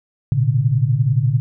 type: tone cluster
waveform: sine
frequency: 114.2 / 125.8 / 143.2 Hz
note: A#2 / B2 / D3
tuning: -35 / +32 / -43 cents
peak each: -18 dBFS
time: 0.32-1.4 s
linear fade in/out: 0 ms
effects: none